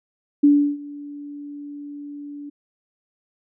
sine tone with ADSR envelope, 289.2 Hz, D4, 27 cents flat, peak -9 dBFS, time 0.43-2.5 s, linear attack 11 ms, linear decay 330 ms, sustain -23 dB, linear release 11 ms, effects none

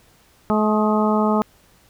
harmonic tone with a mistuned harmonic, 214 Hz, A3, 48 cents flat, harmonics 1 / 2 / 3 / 4 / 5 / 6, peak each -18 / -23 / -24 / -24 / -27 / -26 dBFS, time 0.5-1.42 s, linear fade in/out 0 ms, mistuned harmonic 6, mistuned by -38 cents, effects pink hiss -55 dBFS RMS until 1.89 s

